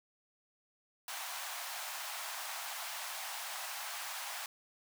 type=high-pass noise; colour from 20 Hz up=pink; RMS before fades=-42 dBFS; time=1.08-4.46 s; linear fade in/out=2 ms; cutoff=680 Hz; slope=48 dB/octave; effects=none